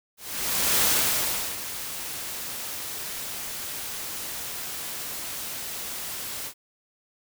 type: noise with ADSR envelope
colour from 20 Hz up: white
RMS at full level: -21 dBFS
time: 0.17-6.54 s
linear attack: 650 ms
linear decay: 740 ms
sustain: -13 dB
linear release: 78 ms
effects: none